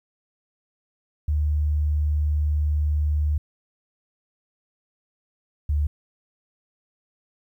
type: tone pair in turn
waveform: sine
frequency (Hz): 75 / 73.75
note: D2 / D2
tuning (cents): +37 / +8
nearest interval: unison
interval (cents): 29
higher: first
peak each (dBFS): -19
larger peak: neither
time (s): 1.28-3.38 / 5.69-5.87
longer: first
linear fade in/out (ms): 5
effects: 10-bit